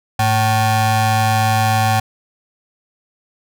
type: ring-modulated tone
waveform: 40% pulse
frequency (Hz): 329.6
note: E4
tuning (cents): 0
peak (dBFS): -9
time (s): 0.19-2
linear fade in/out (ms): 5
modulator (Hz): 436
effects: none